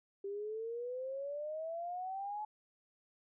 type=exponential sweep; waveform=sine; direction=up; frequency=392.8 to 857 Hz; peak=-38 dBFS; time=0.24-2.45 s; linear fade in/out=5 ms; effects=none